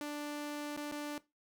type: tone with dropouts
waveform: sawtooth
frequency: 294.2 Hz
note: D4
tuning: 3 cents sharp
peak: -34 dBFS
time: 0.01-1.18 s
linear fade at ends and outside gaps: 1 ms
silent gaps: 0.764-0.773 / 0.914-0.922 s
effects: noise-tail reverb RT60 0.2 s tail -17 dB re dry